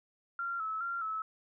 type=tone with vibrato; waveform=sine; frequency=1340 Hz; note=E6; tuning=28 cents sharp; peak=-33 dBFS; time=0.39-1.22 s; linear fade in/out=2 ms; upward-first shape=square; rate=2.4 Hz; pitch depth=52 cents each way; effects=none